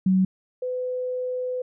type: tone pair in turn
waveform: sine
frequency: 187.9 / 503.7 Hz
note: F#3 / B4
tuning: +27 / +34 cents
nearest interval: octave + perfect fourth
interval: 1707 cents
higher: second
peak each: -16 / -25 dBFS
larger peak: first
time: 0.06-0.25 / 0.62-1.62 s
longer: second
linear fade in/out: 5 ms
effects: none